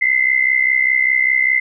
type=tone pair together; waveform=sine; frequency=2028 / 2093 Hz; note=B6 / C7; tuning=+45 / 0 cents; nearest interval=minor second; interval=55 cents; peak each=-15 dBFS; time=0.01-1.6 s; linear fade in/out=10 ms; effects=none